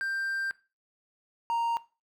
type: tone pair in turn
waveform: triangle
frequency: 1575 / 930.3 Hz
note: G6 / A#5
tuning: +8 / -4 cents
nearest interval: major sixth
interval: 912 cents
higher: first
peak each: -27 / -24 dBFS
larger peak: second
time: 0.01-0.51 / 1.5-1.77 s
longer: first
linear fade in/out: 0 ms
effects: noise-tail reverb RT60 0.3 s tail -18 dB re dry